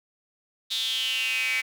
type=tone with high-pass filter sweep; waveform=square; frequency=120 Hz; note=B2; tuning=49 cents flat; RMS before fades=-27 dBFS; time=0.7-1.62 s; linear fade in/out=20 ms; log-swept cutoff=3700 to 2200 Hz; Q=8.4; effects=none